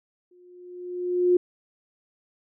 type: tone with exponential growth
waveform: sine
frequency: 357.7 Hz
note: F4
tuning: 41 cents sharp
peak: -14 dBFS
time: 0.31-1.37 s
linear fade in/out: 5 ms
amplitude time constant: 230 ms
effects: none